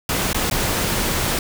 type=noise with dropouts; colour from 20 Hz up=pink; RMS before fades=-21 dBFS; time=0.09-1.39 s; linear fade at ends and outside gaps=2 ms; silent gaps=0.331-0.345 / 0.5-0.511 s; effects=none